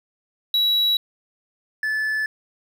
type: tone pair in turn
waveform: triangle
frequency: 3900 / 1737.3 Hz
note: B7 / A6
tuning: -23 / -22 cents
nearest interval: octave + major second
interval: 1399 cents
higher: first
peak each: -15 / -19 dBFS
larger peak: first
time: 0.54-0.97 / 1.83-2.26 s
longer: neither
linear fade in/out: 2 ms
effects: none